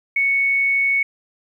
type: tone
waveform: sine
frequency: 2217 Hz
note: C#7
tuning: in tune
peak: -15 dBFS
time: 0.16-1.03 s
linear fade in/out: 5 ms
effects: 9-bit